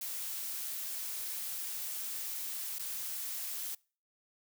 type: noise with dropouts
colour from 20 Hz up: blue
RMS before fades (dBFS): -39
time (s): 0.01-3.75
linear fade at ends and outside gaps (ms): 5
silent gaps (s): 2.786-2.793
effects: noise-tail reverb RT60 0.4 s tail -25 dB re dry